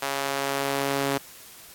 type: tone with high-pass filter sweep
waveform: sawtooth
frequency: 138.59 Hz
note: C#3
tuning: in tune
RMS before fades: -27 dBFS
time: 0.02-1.18 s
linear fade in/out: 5 ms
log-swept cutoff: 710 to 310 Hz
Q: 0.84
effects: white hiss -47 dBFS RMS until 1.74 s + AAC 64 kbps